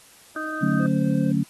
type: harmonic tone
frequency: 311.1 Hz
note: D#4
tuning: in tune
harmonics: 1 / 2 / 4 / 5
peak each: -32 / -36 / -32 / -31 dBFS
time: 0.36-0.86 s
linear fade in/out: 2 ms
type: chord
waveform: sine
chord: D major seventh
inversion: none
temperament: just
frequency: 146.83 / 183.54 / 220.2 / 275.3 Hz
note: D3 / F#3 / A3 / C#4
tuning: 0 / -14 / +2 / -12 cents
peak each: -24 dBFS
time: 0.61-1.44 s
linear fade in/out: 20 ms
type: tone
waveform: triangle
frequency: 519 Hz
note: C5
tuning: 14 cents flat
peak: -30 dBFS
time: 0.79-1.32 s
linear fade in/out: 10 ms
effects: white hiss -51 dBFS RMS until 1.49 s + AAC 32 kbps